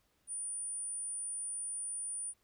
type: tone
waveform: sine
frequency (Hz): 9397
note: D9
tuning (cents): 0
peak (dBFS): -37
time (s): 0.27-2.34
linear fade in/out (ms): 50
effects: pink hiss -75 dBFS RMS until 2.43 s